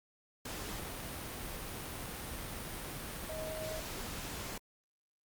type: tone in noise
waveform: sine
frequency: 630 Hz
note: D#5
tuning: 21 cents sharp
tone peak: -40 dBFS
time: 3.29-3.8 s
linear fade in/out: 5 ms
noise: pink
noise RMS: -42 dBFS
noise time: 0.45-4.58 s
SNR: -1 dB
effects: Opus 48 kbps